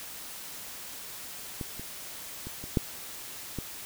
clicks, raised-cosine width 3 ms, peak -21 / -27 / -26 / -27 / -10 / -20 dBFS, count 6, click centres 1.612 / 1.796 / 2.47 / 2.64 / 2.772 / 3.587 s, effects white hiss -42 dBFS RMS until 3.85 s

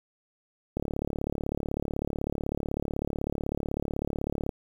click train, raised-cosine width 2 ms, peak -16 dBFS, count 135, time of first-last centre 0.77-4.492 s, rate 36 Hz, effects 8-bit

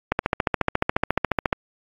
click train, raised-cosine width 0.5 ms, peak -4 dBFS, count 21, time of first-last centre 0.12-1.528 s, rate 14.2 Hz, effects AAC 32 kbps

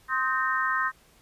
sine tone cluster, 1049 / 1268 / 1560 / 1836 Hz, C6 / D#6 / G6 / A#6, +4 / +32 / -9 / -27 cents, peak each -29 dBFS, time 0.08-0.92 s, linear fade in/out 50 ms, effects pink hiss -59 dBFS RMS until 1.21 s + resampled to 32000 Hz

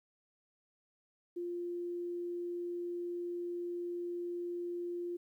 sine tone, 349.2 Hz, F4, in tune, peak -36 dBFS, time 1.36-5.17 s, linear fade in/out 10 ms, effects 12-bit

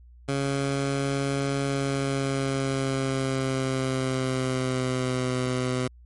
15% pulse tone with pitch glide, 138.5 to 127.01 Hz, C#3 to B2, -1 to +49 cents, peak -18 dBFS, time 0.28-5.88 s, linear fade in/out 10 ms, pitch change -150 cents, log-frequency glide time 1.64-5.34 s, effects added 60 Hz sine -47 dBFS peak until 6.05 s + MP3 48 kbps

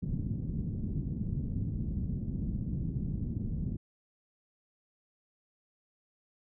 white low-pass noise, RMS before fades -34 dBFS, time 0.02-3.77 s, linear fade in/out 10 ms, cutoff 210 Hz, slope 24 dB/octave, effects none

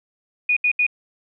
sine tone bursts, 2462 Hz, D#7, 19 cents flat, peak -15 dBFS, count 3, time 0.49-0.866 s, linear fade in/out 5 ms, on 76 ms, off 74 ms, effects none

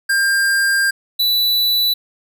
square tone pair in turn, 1598 / 3960 Hz, G6 / B7, +33 / +4 cents, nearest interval octave + major third, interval 1571 cents, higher second, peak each -14 dBFS, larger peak neither, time 0.09-0.91 / 1.19-1.94 s, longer first, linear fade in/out 10 ms, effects none

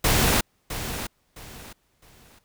pink noise with echo, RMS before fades -20 dBFS, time 0.04-0.41 s, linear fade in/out 5 ms, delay 660 ms, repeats 3, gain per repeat -11 dB, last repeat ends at 2.39 s, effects pink hiss -68 dBFS RMS until 2.44 s

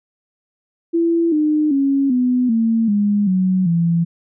sine tone with pitch steps, 335.4 / 304 / 275.6 / 249.8 / 226.5 / 205.3 / 186.07 / 168.67 Hz, E4 / D#4 / C#4 / B3 / A#3 / G#3 / F#3 / E3, +30 / -40 / -10 / +20 / -50 / -20 / +10 / +40 cents, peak -13 dBFS, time 0.93-4.05 s, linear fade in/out 20 ms, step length 390 ms, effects none

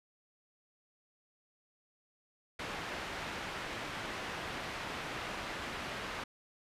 white low-pass noise, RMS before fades -41 dBFS, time 2.59-6.24 s, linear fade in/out 5 ms, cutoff 2200 Hz, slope 12 dB/octave, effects resampled to 32000 Hz

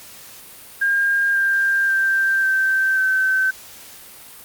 sine tone with pitch steps, 1610 / 1591.5 / 1573.2 / 1555.2 / 1537.3 Hz, G6 / G6 / G6 / G6 / G6, +46 / +26 / +6 / -14 / -34 cents, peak -15 dBFS, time 0.81-3.51 s, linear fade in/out 10 ms, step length 540 ms, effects white hiss -41 dBFS RMS until 4.44 s + Opus 48 kbps

